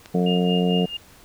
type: click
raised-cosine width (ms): 0.2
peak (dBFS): -22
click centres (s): 0.059
type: harmonic tone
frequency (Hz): 89.6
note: F2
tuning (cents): +45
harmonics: 2 / 3 / 4 / 5 / 6 / 7 / 8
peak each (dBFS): -19 / -29 / -32 / -24 / -35 / -33 / -31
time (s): 0.14-0.86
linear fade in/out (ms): 10
type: tone with tremolo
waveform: sine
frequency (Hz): 2824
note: F7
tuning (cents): +19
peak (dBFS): -25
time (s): 0.26-0.97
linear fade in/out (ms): 5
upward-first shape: sine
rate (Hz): 4.5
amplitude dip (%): 80
effects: pink hiss -50 dBFS RMS until 1.24 s